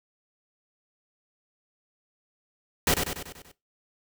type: noise with echo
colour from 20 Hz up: pink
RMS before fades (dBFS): -22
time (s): 2.87-2.94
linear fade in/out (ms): 2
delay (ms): 96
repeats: 6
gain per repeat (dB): -5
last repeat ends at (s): 3.516
effects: noise-tail reverb RT60 0.2 s tail -18 dB re dry